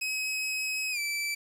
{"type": "tone with pitch glide", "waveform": "sawtooth", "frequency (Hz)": [2549, 2324], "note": ["D#7", "D7"], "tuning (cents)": [41, -19], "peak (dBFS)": -26, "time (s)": [0.01, 1.35], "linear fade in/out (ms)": 10, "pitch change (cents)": -160, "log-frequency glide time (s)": [0.91, 0.99], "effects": ["low-pass 12000 Hz 12 dB/octave", "9-bit"]}